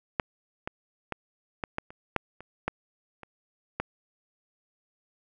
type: clicks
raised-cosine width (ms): 0.5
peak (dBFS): -9 / -17 / -16 / -15 / -14 / -30 / -9 / -28 / -12 / -28 / -13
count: 11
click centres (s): 0.198 / 0.675 / 1.123 / 1.638 / 1.784 / 1.905 / 2.163 / 2.406 / 2.68 / 3.233 / 3.8
effects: none